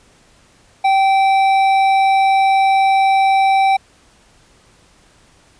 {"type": "tone with hard clipping", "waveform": "sine", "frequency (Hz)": 776, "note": "G5", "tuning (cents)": -18, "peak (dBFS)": -12, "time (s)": [0.84, 3.77], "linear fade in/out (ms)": 10, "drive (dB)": 9, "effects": ["pink hiss -51 dBFS RMS until 5.59 s", "resampled to 22050 Hz"]}